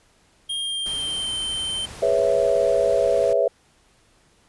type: tone with pitch glide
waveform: square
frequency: 3223 to 3106 Hz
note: G7 to G7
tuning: +47 to -17 cents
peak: -25 dBFS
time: 0.49-1.86 s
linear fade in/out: 10 ms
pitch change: -64 cents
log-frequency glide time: 0.59-1.32 s
type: noise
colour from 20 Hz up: pink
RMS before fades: -39 dBFS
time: 0.86-3.33 s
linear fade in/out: 0 ms
type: chord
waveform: sine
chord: C# minor seventh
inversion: second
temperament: equal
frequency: 415.3 / 493.9 / 554.4 / 659.3 Hz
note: G#4 / B4 / C#5 / E5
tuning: 0 / 0 / 0 / 0 cents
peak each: -25 / -22 / -21 / -21 dBFS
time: 2.02-3.48 s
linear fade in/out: 5 ms
effects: pink hiss -59 dBFS RMS until 4.48 s + resampled to 24000 Hz

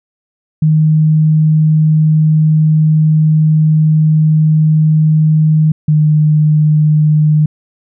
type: tone pair in turn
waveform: sine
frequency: 155.56 / 152.62 Hz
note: D#3 / D#3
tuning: 0 / -33 cents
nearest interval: unison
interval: 33 cents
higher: first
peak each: -6 dBFS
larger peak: neither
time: 0.62-5.72 / 5.88-7.46 s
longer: first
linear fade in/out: 5 ms
effects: none

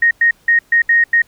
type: tone bursts at uneven times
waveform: sine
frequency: 1864.7 Hz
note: A#6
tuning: in tune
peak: -8 dBFS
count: 6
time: 0.02-0.11 / 0.21-0.31 / 0.48-0.59 / 0.72-0.82 / 0.89-1.04 / 1.13-1.22 s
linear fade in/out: 5 ms
effects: pink hiss -53 dBFS RMS until 1.27 s

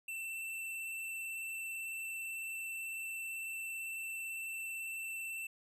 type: tone with vibrato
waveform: square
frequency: 2676 Hz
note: E7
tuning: 25 cents sharp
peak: -40 dBFS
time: 0.08-5.47 s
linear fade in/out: 5 ms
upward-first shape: square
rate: 18 Hz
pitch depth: 11 cents each way
effects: none

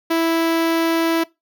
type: tone with notch filter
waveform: sawtooth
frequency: 329.6 Hz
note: E4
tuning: in tune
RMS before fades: -18 dBFS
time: 0.1-1.24 s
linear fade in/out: 10 ms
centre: 7800 Hz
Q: 1.2
effects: noise-tail reverb RT60 0.2 s tail -21 dB re dry

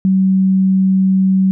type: tone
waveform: sine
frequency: 190 Hz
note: F#3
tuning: 46 cents sharp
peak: -9 dBFS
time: 0.05-1.51 s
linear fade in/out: 0 ms
effects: none

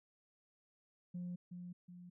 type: tone with echo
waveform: sine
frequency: 177.4 Hz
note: F3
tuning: 27 cents sharp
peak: -39 dBFS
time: 1.14-1.36 s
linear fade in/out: 10 ms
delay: 370 ms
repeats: 2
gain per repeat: -6 dB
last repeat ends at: 2.1 s
effects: tanh soft clip ceiling -38 dBFS

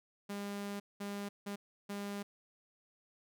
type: tone bursts at uneven times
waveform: sawtooth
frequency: 202 Hz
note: G#3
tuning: 48 cents flat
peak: -35 dBFS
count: 4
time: 0.29-0.8 / 1-1.29 / 1.46-1.56 / 1.89-2.23 s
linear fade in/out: 10 ms
effects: none

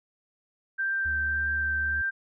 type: tone with vibrato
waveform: sine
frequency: 1568 Hz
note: G6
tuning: in tune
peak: -25 dBFS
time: 0.78-2.11 s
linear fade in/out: 20 ms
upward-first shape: triangle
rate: 1.8 Hz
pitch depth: 11 cents each way
type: tone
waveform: triangle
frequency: 73.6 Hz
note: D2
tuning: 4 cents sharp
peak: -32 dBFS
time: 1.05-2.02 s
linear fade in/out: 10 ms
effects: none

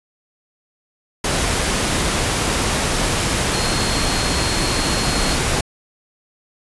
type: tone in noise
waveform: sine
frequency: 4263 Hz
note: C8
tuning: 32 cents sharp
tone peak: -27 dBFS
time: 3.53-5.35 s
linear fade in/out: 5 ms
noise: pink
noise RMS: -19 dBFS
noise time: 1.24-5.61 s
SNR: -11 dB
effects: resampled to 24000 Hz

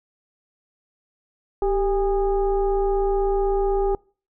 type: tone with frequency modulation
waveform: sine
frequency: 392 Hz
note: G4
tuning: in tune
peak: -18 dBFS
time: 1.62-3.95 s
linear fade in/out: 2 ms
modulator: 420 Hz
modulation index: 0.84
effects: noise-tail reverb RT60 0.4 s tail -25 dB re dry

